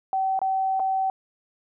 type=tone with dropouts; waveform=sine; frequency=766 Hz; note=G5; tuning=40 cents flat; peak=-21 dBFS; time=0.13-1.1 s; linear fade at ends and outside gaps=1 ms; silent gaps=0.391-0.416 / 0.796-0.8 s; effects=none